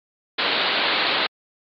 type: low-pass noise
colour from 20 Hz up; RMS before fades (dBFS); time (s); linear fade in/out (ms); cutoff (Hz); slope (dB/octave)
white; -21; 0.38-1.27; 10; 4400; 96
effects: high-pass 300 Hz 12 dB/octave + MP3 48 kbps